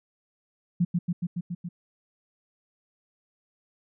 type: tone with echo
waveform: sine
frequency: 174.61 Hz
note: F3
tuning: in tune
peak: -19 dBFS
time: 0.8-0.85 s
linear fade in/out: 10 ms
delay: 140 ms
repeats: 6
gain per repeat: -2 dB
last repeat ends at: 1.69 s
effects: none